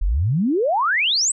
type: exponential sweep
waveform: sine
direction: up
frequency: 37.29 to 8372 Hz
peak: -16 dBFS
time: 0.01-1.32 s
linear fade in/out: 10 ms
effects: none